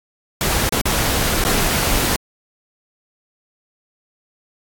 pink noise with dropouts, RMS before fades -18 dBFS, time 0.41-2.16 s, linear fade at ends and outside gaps 0 ms, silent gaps 0.691-0.724 / 0.813-0.856 / 1.439-1.45 s, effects AAC 64 kbps

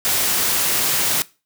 white noise, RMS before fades -19 dBFS, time 0.05-1.22 s, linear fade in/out 0 ms, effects noise-tail reverb RT60 0.3 s tail -20 dB re dry + high-pass 80 Hz 12 dB/octave

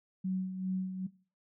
sine tone with tremolo, 187 Hz, F#3, 19 cents sharp, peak -29 dBFS, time 0.24-1.07 s, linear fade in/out 10 ms, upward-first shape sine, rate 2.5 Hz, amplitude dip 55%, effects noise-tail reverb RT60 0.4 s tail -20 dB re dry

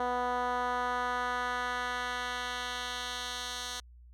10% pulse tone with band-pass filter sweep, 246.9 Hz, B3, in tune, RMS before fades -34 dBFS, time 0-3.8 s, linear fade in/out 2 ms, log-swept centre 740 to 4800 Hz, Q 1.1, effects added 60 Hz sine -51 dBFS peak until 4.13 s

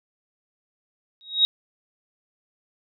sine tone with exponential growth, 3787 Hz, A#7, 27 cents sharp, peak -11 dBFS, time 1.21-1.45 s, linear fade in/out 0 ms, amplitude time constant 51 ms, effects none

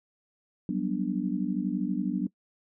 sine chord, G major seventh, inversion third, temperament just, 183.75 / 196 / 245 / 294 Hz, F#3 / G3 / B3 / D4, -12 / 0 / -14 / +2 cents, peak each -32 dBFS, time 0.69-2.27 s, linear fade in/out 2 ms, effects noise-tail reverb RT60 0.1 s tail -22 dB re dry

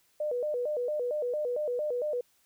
sine tone with vibrato, 543 Hz, C#5, 36 cents flat, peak -28 dBFS, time 0.2-2.21 s, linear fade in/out 5 ms, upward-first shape square, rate 4.4 Hz, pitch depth 180 cents each way, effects white hiss -68 dBFS RMS until 2.45 s

